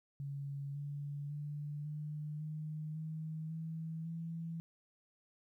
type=tone with pitch steps; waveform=sine; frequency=140.5 / 143.78 / 147.14 / 150.58 / 154.1 / 157.71 / 161.39 / 165.16 Hz; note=C#3 / D3 / D3 / D3 / D#3 / D#3 / E3 / E3; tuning=+24 / -36 / +4 / +44 / -16 / +24 / -36 / +4 cents; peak=-39 dBFS; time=0.2-4.6 s; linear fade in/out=0 ms; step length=550 ms; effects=13-bit